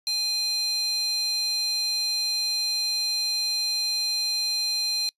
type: tone with high-pass filter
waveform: square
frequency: 826 Hz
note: G#5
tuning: 10 cents flat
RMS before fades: -26 dBFS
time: 0.07-5.09 s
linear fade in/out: 0 ms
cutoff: 4200 Hz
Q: 5.4
effects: noise-tail reverb RT60 0.1 s tail -25 dB re dry + resampled to 32000 Hz